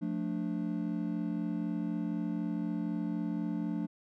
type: chord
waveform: triangle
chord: D minor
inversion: first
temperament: just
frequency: 176.2 / 220.2 / 293.7 Hz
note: F3 / A3 / D4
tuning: +16 / +2 / 0 cents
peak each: -34 dBFS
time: 0.01-3.87 s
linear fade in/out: 20 ms
effects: none